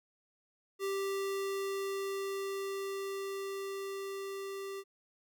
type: tone with level ramp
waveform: square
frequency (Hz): 392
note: G4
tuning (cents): 0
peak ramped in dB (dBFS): -33 to -40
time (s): 0.79-4.84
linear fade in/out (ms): 50
effects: none